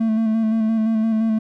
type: tone with vibrato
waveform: triangle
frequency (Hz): 221.7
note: A3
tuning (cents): +13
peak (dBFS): -14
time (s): 0-1.39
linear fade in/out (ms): 10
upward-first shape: square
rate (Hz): 5.8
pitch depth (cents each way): 23
effects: none